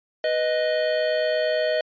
square tone pair together, 493.9 / 622.3 Hz, B4 / D#5, 0 / 0 cents, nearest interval major third, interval 400 cents, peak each -28 / -22 dBFS, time 0.24-1.81 s, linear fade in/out 2 ms, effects resampled to 11025 Hz

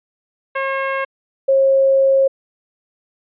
15% pulse / sine tone pair in turn, 540 / 540 Hz, C#5 / C#5, -45 / -45 cents, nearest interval unison, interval 0 cents, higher neither, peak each -12 / -10 dBFS, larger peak second, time 0.55-1.05 / 1.48-2.28 s, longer second, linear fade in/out 10 ms, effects resampled to 8000 Hz

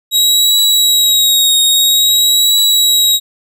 sawtooth tone with vibrato, 3822 Hz, A#7, 43 cents sharp, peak -5 dBFS, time 0.11-3.2 s, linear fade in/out 50 ms, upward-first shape triangle, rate 0.5 Hz, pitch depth 40 cents each way, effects none

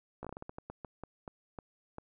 slowing click train, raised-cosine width 1 ms, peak -28 dBFS, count 15, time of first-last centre 0.23-1.984 s, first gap 16 ms, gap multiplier 1.28, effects none

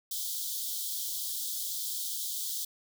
white high-pass noise, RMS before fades -35 dBFS, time 0.11-2.65 s, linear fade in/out 5 ms, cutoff 3200 Hz, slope 96 dB/octave, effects none

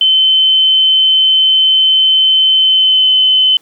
sine tone with pitch glide, 3068 to 3047 Hz, G7 to G7, -38 to -50 cents, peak -6 dBFS, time 0.01-3.57 s, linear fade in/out 2 ms, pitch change -12 cents, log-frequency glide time 2.57-3.1 s, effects pink hiss -51 dBFS RMS until 3.61 s + high-pass 300 Hz 12 dB/octave

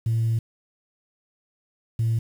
sine tone pair in turn, 113.7 / 113.7 Hz, A#2 / A#2, -43 / -43 cents, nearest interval unison, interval 0 cents, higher neither, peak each -18 dBFS, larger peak neither, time 0.06-0.39 / 1.99-2.19 s, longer first, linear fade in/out 5 ms, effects tanh soft clip ceiling -17 dBFS + 8-bit

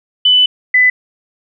sine tone pair in turn, 2999 / 2002 Hz, F#7 / B6, +23 / +23 cents, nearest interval perfect fifth, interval 700 cents, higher first, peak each -6 dBFS, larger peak neither, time 0.25-0.46 / 0.74-0.9 s, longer first, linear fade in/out 5 ms, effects none

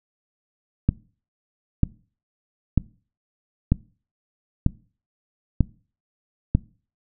click train, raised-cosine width 5 ms, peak -4 dBFS, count 7, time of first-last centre 0.89-6.55 s, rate 1.06 Hz, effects noise-tail reverb RT60 0.4 s tail -22 dB re dry

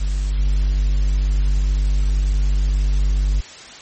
triangle tone with level steps, 49 Hz, G1, in tune, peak -15 / -12 dBFS, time 0-3.41 s, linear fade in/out 10 ms, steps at 0.38 s, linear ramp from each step 10 ms, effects white hiss -38 dBFS RMS until 3.81 s + MP3 32 kbps

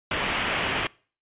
white low-pass noise, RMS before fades -27 dBFS, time 0.11-0.87 s, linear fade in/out 2 ms, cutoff 3200 Hz, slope 48 dB/octave, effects noise-tail reverb RT60 0.4 s tail -23 dB re dry + resampled to 8000 Hz

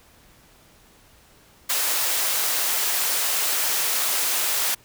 white high-pass noise, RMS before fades -23 dBFS, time 1.69-4.75 s, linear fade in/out 10 ms, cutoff 490 Hz, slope 12 dB/octave, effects pink hiss -54 dBFS RMS until 4.84 s

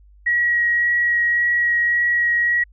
sine tone with vibrato, 1907 Hz, A#6, 39 cents sharp, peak -15 dBFS, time 0.26-2.64 s, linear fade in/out 10 ms, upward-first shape sine, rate 1.8 Hz, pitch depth 9 cents each way, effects added 50 Hz sine -46 dBFS peak until 2.72 s

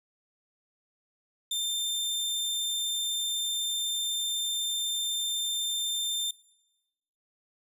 sawtooth tone, 3588 Hz, A7, 33 cents sharp, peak -25 dBFS, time 1.51-6.31 s, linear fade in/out 5 ms, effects noise-tail reverb RT60 1.0 s tail -22 dB re dry + resampled to 32000 Hz

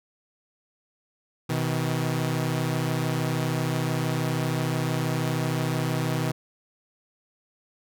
sawtooth tone pair together, 126.1 / 159.11 Hz, B2 / D#3, +36 / +39 cents, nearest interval major third, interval 403 cents, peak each -23 dBFS, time 1.49-6.32 s, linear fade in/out 10 ms, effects none

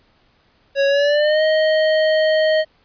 square tone with pitch glide, 554.4 to 625.9 Hz, C#5 to D#5, 0 to +10 cents, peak -14 dBFS, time 0.75-2.65 s, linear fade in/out 50 ms, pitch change +210 cents, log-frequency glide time 0.87-1.43 s, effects pink hiss -58 dBFS RMS until 2.84 s + resampled to 11025 Hz

